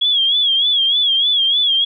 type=tone with vibrato; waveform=sine; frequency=3322 Hz; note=G#7; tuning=in tune; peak=-12 dBFS; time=0.01-1.85 s; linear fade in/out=10 ms; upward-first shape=sine; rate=3.3 Hz; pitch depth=89 cents each way; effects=none